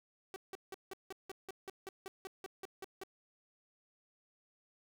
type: tone bursts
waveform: sawtooth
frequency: 383.1 Hz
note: G4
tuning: 40 cents flat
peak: -39 dBFS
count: 15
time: 0.34-3.035 s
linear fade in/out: 0 ms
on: 21 ms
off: 170 ms
effects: none